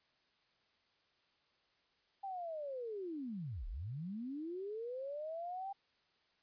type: linear two-way sweep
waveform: sine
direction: down then up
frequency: 798 to 32.7 to 798 Hz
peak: -40 dBFS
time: 2.23-5.73 s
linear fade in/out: 10 ms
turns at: 3.67 s
effects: white hiss -75 dBFS RMS until 6.42 s + resampled to 11025 Hz